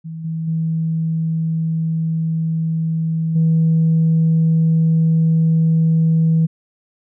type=tone with level steps; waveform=sine; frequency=161.9 Hz; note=E3; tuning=31 cents flat; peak=-26 / -20 / -16 / -10 dBFS; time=0.04-6.47 s; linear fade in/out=20 ms; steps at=0.24 / 0.47 / 3.35 s; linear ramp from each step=10 ms; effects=tanh soft clip ceiling -8 dBFS